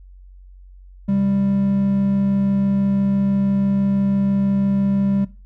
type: tone pair together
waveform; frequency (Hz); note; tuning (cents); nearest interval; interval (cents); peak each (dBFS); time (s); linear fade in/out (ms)
triangle; 131.45 / 197.5; C3 / G3; +8 / +13; perfect fifth; 705; -25 / -14; 1.08-5.25; 10
effects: noise-tail reverb RT60 0.3 s tail -18 dB re dry + added 46 Hz sine -40 dBFS peak until 5.45 s